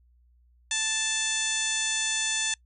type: harmonic tone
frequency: 880 Hz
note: A5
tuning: in tune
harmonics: 1 / 2 / 3 / 4 / 5 / 6 / 7 / 8 / 9 / 10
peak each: -43 / -33 / -34 / -31 / -39 / -42 / -32 / -33 / -40 / -36 dBFS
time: 0.71-2.54 s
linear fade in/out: 2 ms
effects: noise-tail reverb RT60 0.1 s tail -25 dB re dry + added 60 Hz sine -58 dBFS peak until 2.65 s